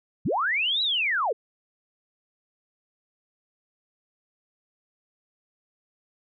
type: linear two-way sweep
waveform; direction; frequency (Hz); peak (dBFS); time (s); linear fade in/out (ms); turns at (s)
sine; up then down; 82.9 to 3974 to 381.6; -22; 0.25-1.33; 10; 0.82
effects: none